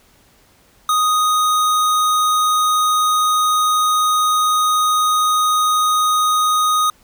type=tone; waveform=square; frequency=1244.5 Hz; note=D#6; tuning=in tune; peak=-14 dBFS; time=0.89-6.9 s; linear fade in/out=2 ms; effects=pink hiss -53 dBFS RMS until 7.03 s